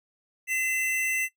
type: tone pair together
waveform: square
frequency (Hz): 2037 / 2681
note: C7 / E7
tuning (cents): -47 / +29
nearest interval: perfect fourth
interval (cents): 476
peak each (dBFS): -27 / -30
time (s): 0.47-1.29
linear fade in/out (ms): 50
effects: noise-tail reverb RT60 0.1 s tail -19 dB re dry